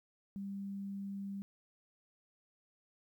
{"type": "tone", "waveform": "sine", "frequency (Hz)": 197.8, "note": "G3", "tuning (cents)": 16, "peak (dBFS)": -39, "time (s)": [0.36, 1.42], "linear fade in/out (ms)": 0, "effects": ["12-bit"]}